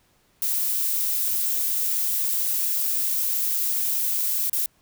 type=noise with dropouts; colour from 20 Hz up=violet; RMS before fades=-24 dBFS; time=0.42-4.66 s; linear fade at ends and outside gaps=1 ms; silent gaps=4.497-4.53 s; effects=pink hiss -63 dBFS RMS until 4.81 s